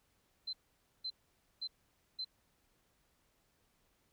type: tone bursts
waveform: sine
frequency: 4082 Hz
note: C8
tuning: 44 cents flat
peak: -37 dBFS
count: 4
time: 0.47-2.248 s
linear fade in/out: 10 ms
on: 62 ms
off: 510 ms
effects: pink hiss -75 dBFS RMS until 4.12 s